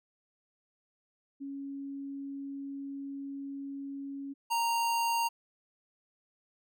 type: tone pair in turn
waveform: sine / square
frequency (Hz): 277.2 / 928.1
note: C#4 / A#5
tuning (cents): 0 / -8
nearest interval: octave + major sixth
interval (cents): 2092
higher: second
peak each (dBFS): -37 / -28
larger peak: second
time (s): 1.4-4.34 / 4.5-5.29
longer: first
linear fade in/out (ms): 20
effects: none